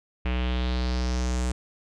square tone with low-pass filter sweep, 62.1 Hz, B1, 10 cents sharp, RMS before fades -26 dBFS, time 0.25-1.52 s, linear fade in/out 5 ms, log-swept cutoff 2600 to 8100 Hz, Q 3.2, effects none

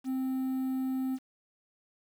triangle tone, 261.6 Hz, C4, in tune, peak -27 dBFS, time 0.04-1.19 s, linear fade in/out 50 ms, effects 9-bit

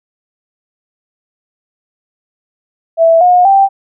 sine tone with pitch steps, 659.3 / 719 / 784 Hz, E5 / F#5 / G5, 0 / -50 / 0 cents, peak -4 dBFS, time 2.97-3.69 s, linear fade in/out 50 ms, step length 240 ms, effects none

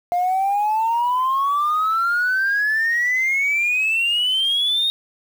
sine exponential sweep, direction up, 698.5 to 3729 Hz, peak -15 dBFS, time 0.12-4.9 s, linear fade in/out 0 ms, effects tanh soft clip ceiling -14 dBFS + 7-bit

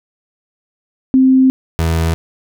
sine / 30% pulse tone pair in turn, 261.6 / 81.97 Hz, C4 / E2, 0 / -9 cents, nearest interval octave + minor sixth, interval 2009 cents, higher first, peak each -6 / -10 dBFS, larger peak first, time 1.14-1.5 / 1.79-2.14 s, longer first, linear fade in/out 0 ms, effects none

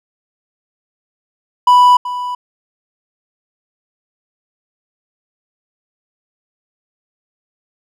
triangle tone with echo, 987.8 Hz, B5, in tune, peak -3 dBFS, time 1.67-1.97 s, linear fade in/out 5 ms, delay 380 ms, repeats 1, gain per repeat -14 dB, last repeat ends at 2.35 s, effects none

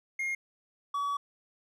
triangle tone pair in turn, 2135 / 1136.9 Hz, C7 / C#6, +34 / +43 cents, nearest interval major seventh, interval 1091 cents, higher first, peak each -28 / -27 dBFS, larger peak second, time 0.19-0.35 / 0.94-1.17 s, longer second, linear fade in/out 5 ms, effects none

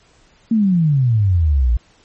sine exponential sweep, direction down, 233.1 to 55 Hz, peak -11 dBFS, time 0.51-1.77 s, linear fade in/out 5 ms, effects pink hiss -53 dBFS RMS until 2.04 s + MP3 32 kbps

